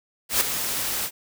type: noise with ADSR envelope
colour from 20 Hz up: white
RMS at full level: -18 dBFS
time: 0.29-1.11 s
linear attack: 120 ms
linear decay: 4 ms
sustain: -9 dB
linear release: 65 ms
effects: none